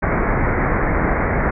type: low-pass noise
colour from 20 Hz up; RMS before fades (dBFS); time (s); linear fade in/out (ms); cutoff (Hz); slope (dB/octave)
pink; -18; 0.02-1.51; 10; 2200; 96
effects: none